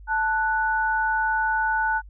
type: tone pair together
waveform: sine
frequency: 880 / 1479.1 Hz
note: A5 / F#6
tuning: 0 / -1 cents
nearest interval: major sixth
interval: 899 cents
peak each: -23 dBFS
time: 0.07-2.02 s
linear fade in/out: 50 ms
effects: added 50 Hz sine -41 dBFS peak until 2.09 s